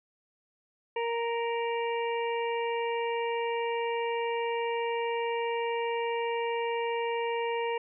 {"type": "harmonic tone", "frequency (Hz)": 466.2, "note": "A#4", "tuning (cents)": 0, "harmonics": [1, 2, 4, 5, 6], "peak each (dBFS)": [-30, -33, -42, -40, -42], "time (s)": [0.96, 7.78], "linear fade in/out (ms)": 5, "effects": []}